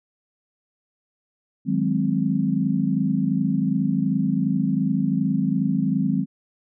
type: chord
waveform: sine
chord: Ab dominant seventh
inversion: second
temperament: equal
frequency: 155.56 / 185 / 207.7 / 261.6 Hz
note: Eb3 / Gb3 / Ab3 / C4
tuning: 0 / 0 / 0 / 0 cents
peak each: -26 / -24 / -24 / -24 dBFS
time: 1.65-6.26 s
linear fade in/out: 50 ms
effects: none